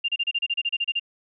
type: tone bursts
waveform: sine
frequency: 2794 Hz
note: F7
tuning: in tune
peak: -21 dBFS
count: 13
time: 0.04-0.997 s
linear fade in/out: 10 ms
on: 45 ms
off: 31 ms
effects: none